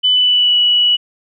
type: tone with pitch glide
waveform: sine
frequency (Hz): 3000 to 2940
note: F#7 to F#7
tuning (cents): +23 to -12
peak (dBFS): -9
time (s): 0.03-0.97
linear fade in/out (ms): 20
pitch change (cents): -35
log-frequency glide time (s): 0.13-0.57
effects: none